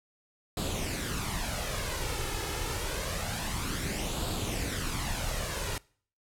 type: noise with flanger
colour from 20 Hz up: pink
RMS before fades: -33 dBFS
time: 0.57-5.78 s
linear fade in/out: 2 ms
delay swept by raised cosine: 0.25 to 2.35 ms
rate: 0.27 Hz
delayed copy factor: +0.55
effects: noise-tail reverb RT60 0.5 s tail -24 dB re dry + low-pass 12000 Hz 12 dB/octave